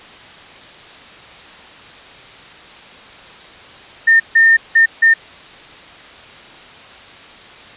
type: tone bursts at uneven times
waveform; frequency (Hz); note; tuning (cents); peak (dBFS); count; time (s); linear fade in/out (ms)
sine; 1815; A#6; -47; -6; 4; 4.07-4.2 / 4.35-4.57 / 4.75-4.86 / 5.02-5.14; 10
effects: white hiss -38 dBFS RMS until 7.76 s + resampled to 8000 Hz